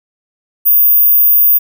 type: tone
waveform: sine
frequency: 14917 Hz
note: A#9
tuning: in tune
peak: -5 dBFS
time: 0.65-1.59 s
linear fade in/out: 20 ms
effects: none